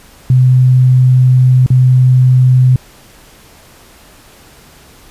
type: tone with dropouts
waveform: sine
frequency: 127.7 Hz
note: C3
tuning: 42 cents flat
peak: -4 dBFS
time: 0.3-2.76 s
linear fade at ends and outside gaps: 2 ms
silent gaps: 1.663-1.703 s
effects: pink hiss -41 dBFS RMS until 5.1 s + resampled to 32000 Hz